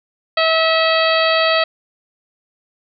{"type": "harmonic tone", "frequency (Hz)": 647, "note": "E5", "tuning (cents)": -32, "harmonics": [1, 2, 3, 4, 5, 6, 7], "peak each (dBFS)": [-16, -19, -21, -22, -23, -24, -24], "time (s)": [0.37, 1.64], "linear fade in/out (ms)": 5, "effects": []}